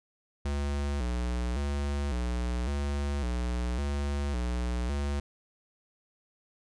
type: tone with vibrato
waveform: square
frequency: 65.8 Hz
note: C2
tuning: 10 cents sharp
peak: -29 dBFS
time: 0.45-5.2 s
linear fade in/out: 5 ms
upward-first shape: square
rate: 0.9 Hz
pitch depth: 140 cents each way
effects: resampled to 22050 Hz